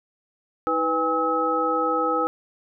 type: tone cluster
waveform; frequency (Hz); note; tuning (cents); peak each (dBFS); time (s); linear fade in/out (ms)
sine; 319.4 / 495.7 / 814 / 1287; D#4 / B4 / G#5 / E6; +45 / +6 / -35 / -42; -28 / -25 / -28 / -23; 0.67-2.27; 0
effects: none